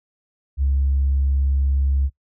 sine tone, 68.5 Hz, C#2, 20 cents flat, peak -15 dBFS, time 0.57-2.1 s, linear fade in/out 50 ms, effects noise-tail reverb RT60 0.1 s tail -20 dB re dry + tanh soft clip ceiling -12 dBFS

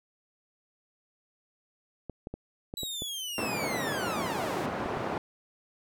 clicks, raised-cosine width 2 ms, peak -24 dBFS, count 8, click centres 2.097 / 2.271 / 2.34 / 2.739 / 2.833 / 3.021 / 4.86 / 4.972 s
sawtooth linear sweep, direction down, 3961 to 229.2 Hz, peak -31 dBFS, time 2.77-4.66 s, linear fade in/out 2 ms
white band-pass noise, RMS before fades -33 dBFS, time 3.38-5.18 s, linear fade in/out 2 ms, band 120 to 840 Hz, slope 12 dB/octave
effects none

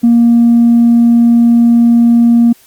triangle tone with tanh clipping, 235 Hz, A#3, 14 cents sharp, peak -4 dBFS, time 0.03-2.53 s, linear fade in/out 10 ms, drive 5 dB, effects white hiss -45 dBFS RMS until 2.66 s + Opus 48 kbps

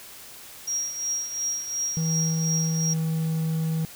sine tone with tremolo, 5650 Hz, F8, 19 cents sharp, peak -23 dBFS, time 0.67-2.94 s, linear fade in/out 10 ms, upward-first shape triangle, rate 2.8 Hz, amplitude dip 70%
triangle tone, 160.7 Hz, E3, 44 cents flat, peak -21 dBFS, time 1.97-3.85 s, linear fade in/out 0 ms
effects white hiss -44 dBFS RMS until 3.95 s

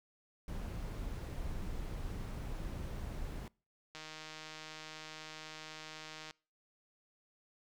brown noise, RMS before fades -41 dBFS, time 0.48-3.48 s, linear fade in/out 2 ms
click train, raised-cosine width 0.2 ms, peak -30 dBFS, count 369, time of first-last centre 3.95-6.309 s, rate 156 Hz
effects noise-tail reverb RT60 0.4 s tail -26 dB re dry

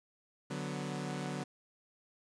sawtooth chord, B minor, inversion first, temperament equal, 146.83 / 185 / 246.9 Hz, D3 / F#3 / B3, 0 / 0 / 0 cents, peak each -36 / -37 / -39 dBFS, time 0.5-1.44 s, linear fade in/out 10 ms, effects resampled to 22050 Hz + 10-bit

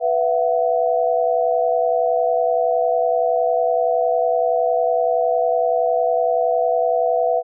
sine chord, B suspended fourth, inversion none, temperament equal with one note detuned, 493.9 / 669.2 / 740 Hz, B4 / E5 / F#5, 0 / +26 / 0 cents, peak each -20 / -18 / -22 dBFS, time 0-7.43 s, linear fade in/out 50 ms, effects none

